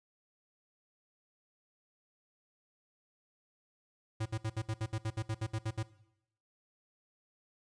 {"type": "tone bursts", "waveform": "square", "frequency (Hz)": 110, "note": "A2", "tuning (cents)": 0, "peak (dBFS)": -33, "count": 14, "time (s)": [4.2, 5.831], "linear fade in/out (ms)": 10, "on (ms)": 58, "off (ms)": 63, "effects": ["noise-tail reverb RT60 0.8 s tail -18 dB re dry", "resampled to 22050 Hz"]}